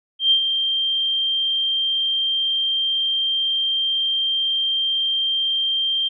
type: tone with ADSR envelope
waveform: sine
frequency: 3169 Hz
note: G7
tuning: 18 cents sharp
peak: -11 dBFS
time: 0.19-6.09 s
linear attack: 120 ms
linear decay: 89 ms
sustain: -7 dB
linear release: 17 ms
effects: none